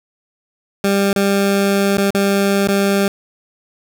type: tone with dropouts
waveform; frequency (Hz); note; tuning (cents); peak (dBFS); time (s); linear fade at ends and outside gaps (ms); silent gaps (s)
20% pulse; 198.4; G3; +21; -8; 0.84-3.08; 2; 1.13-1.161 / 1.971-1.98 / 2.106-2.147 / 2.675-2.685
effects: none